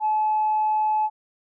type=tone; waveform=sine; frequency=859 Hz; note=A5; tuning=42 cents flat; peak=-18 dBFS; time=0-1.1 s; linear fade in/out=50 ms; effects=tanh soft clip ceiling -14 dBFS